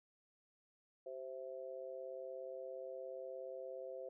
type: tone with amplitude modulation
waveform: sine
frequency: 523.3 Hz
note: C5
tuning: in tune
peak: -40 dBFS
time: 1.06-4.09 s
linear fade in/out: 5 ms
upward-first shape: sine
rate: 137 Hz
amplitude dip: 100%
effects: none